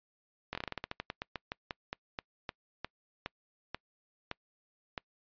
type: slowing click train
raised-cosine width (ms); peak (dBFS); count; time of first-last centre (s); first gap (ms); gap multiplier
0.3; -20; 24; 0.53-4.978; 21; 1.17
effects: noise-tail reverb RT60 0.1 s tail -26 dB re dry + resampled to 11025 Hz